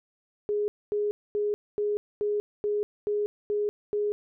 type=tone bursts; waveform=sine; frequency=415.3 Hz; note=G#4; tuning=in tune; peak=-24 dBFS; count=9; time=0.49-4.12 s; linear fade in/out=0 ms; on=190 ms; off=240 ms; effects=none